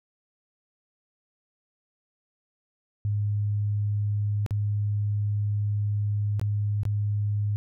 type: tone with dropouts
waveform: sine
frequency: 103.5 Hz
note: G#2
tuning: 5 cents flat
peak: -23 dBFS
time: 3.05-7.56 s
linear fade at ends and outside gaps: 0 ms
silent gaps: 4.463-4.508 / 6.396-6.414 / 6.833-6.853 s
effects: none